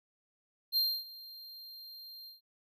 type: tone with ADSR envelope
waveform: square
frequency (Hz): 4186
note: C8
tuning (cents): 0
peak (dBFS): -26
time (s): 0.72-2.41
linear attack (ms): 48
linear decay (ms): 270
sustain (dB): -21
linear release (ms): 140
effects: none